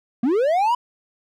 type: linear sweep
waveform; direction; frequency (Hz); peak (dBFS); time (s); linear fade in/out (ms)
triangle; up; 219.8 to 1000; -14; 0.23-0.75; 5
effects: none